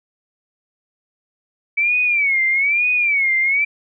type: tone with vibrato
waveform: sine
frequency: 2280 Hz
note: C#7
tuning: 48 cents sharp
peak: -14 dBFS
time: 1.77-3.65 s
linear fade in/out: 10 ms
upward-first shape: sine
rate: 1.1 Hz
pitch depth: 150 cents each way
effects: none